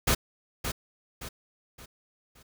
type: noise with echo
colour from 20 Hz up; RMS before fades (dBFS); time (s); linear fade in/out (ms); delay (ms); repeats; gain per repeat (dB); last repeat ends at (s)
pink; -23; 0.07-0.15; 10; 570; 4; -8; 2.43
effects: none